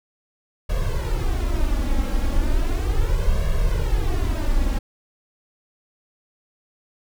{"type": "noise with flanger", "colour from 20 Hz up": "brown", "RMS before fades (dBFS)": -20, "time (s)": [0.69, 4.79], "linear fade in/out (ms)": 10, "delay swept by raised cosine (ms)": [1.8, 3.7], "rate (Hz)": 0.36, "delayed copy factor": 0.95, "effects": []}